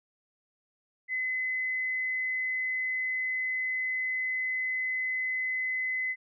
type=tone; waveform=sine; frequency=2030 Hz; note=B6; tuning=47 cents sharp; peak=-28 dBFS; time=1.08-6.16 s; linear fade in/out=50 ms; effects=none